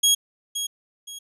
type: tone with echo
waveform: 20% pulse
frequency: 3300 Hz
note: G#7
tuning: 12 cents flat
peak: -10 dBFS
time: 0.03-0.15 s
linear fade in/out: 10 ms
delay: 520 ms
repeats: 2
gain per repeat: -10 dB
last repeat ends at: 1.19 s
effects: resampled to 32000 Hz